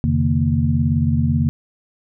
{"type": "tone cluster", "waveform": "sine", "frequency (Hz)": [85.7, 133.3, 151.5, 231.1], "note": ["F2", "C3", "D#3", "A#3"], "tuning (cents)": [-32, 33, -46, -15], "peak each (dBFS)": -20, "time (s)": [0.04, 1.49], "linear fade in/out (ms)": 0, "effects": []}